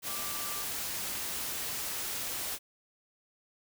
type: tone in noise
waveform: sine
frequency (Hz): 1174.7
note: D6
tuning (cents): 0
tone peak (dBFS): -44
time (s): 0.05-0.67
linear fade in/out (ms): 50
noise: white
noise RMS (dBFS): -36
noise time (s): 0.02-2.59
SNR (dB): -11
effects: none